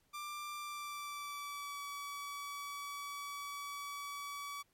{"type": "tone with pitch glide", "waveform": "sawtooth", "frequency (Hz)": [1184, 1141.7], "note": ["D6", "D6"], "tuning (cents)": [14, -49], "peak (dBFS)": -38, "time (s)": [0.13, 4.63], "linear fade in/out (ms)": 20, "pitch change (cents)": -63, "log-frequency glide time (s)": [0.57, 1.82], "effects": ["pink hiss -75 dBFS RMS until 4.73 s", "MP3 64 kbps"]}